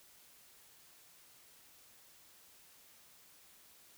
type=silence; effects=white hiss -62 dBFS RMS until 3.97 s